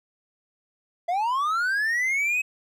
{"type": "linear sweep", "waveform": "triangle", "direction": "up", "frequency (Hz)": [666, 2565], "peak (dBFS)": -20, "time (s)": [1.08, 2.42], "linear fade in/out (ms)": 10, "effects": []}